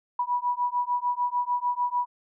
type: beating tone pair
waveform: sine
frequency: 974 / 980.7 Hz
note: B5 / B5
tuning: -24 / -12 cents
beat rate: 6.7 Hz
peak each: -27 dBFS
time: 0.19-2.06 s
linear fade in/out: 5 ms
effects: none